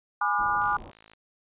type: chord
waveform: sine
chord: G# diminished seventh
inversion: none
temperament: just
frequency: 830.6 / 996.7 / 1196.1 / 1435.3 Hz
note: G#5 / B5 / D6 / F6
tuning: 0 / +16 / +31 / +47 cents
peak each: -28 / -31 / -26 / -29 dBFS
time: 0.21-0.77 s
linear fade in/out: 5 ms
type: low-pass noise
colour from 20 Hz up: pink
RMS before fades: -44 dBFS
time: 0.38-0.92 s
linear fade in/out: 20 ms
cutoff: 1100 Hz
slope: 48 dB/octave
type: click train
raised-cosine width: 0.2 ms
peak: -33 dBFS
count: 29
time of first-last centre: 0.62-1.135 s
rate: 54.4 Hz
effects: resampled to 8000 Hz